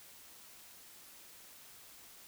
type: silence
effects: white hiss -56 dBFS RMS until 2.27 s